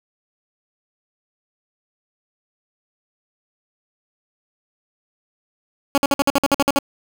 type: tone bursts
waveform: 15% pulse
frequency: 280 Hz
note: C#4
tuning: 18 cents sharp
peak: -7 dBFS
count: 11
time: 5.95-6.788 s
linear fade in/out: 0 ms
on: 28 ms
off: 53 ms
effects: none